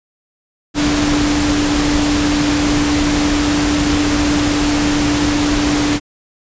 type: tone in noise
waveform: sine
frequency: 293.8 Hz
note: D4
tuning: 1 cent sharp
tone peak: -14 dBFS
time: 0.74-6 s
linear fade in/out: 50 ms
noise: pink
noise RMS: -18 dBFS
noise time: 0.74-6 s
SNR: +1 dB
effects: resampled to 16000 Hz